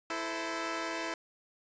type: chord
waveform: 10% pulse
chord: A minor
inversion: second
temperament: equal with one note detuned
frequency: 329.6 / 440 / 517.2 Hz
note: E4 / A4 / C5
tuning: 0 / 0 / -20 cents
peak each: -27 / -33 / -33 dBFS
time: 0.1-1.14 s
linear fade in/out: 2 ms
effects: resampled to 16000 Hz + 9-bit